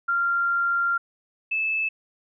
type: tone pair in turn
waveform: sine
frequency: 1387 / 2618 Hz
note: F6 / E7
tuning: -12 / -13 cents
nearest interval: major seventh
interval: 1099 cents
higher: second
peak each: -20 / -22 dBFS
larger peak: first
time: 0.08-0.98 / 1.51-1.89 s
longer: first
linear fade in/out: 10 ms
effects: none